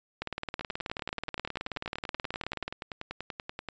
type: two click trains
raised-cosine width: 0.3 ms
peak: -17 / -20 dBFS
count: 47 / 33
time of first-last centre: 0.22-2.68 / 0.61-3.687 s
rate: 18.7 / 10.4 Hz
effects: resampled to 16000 Hz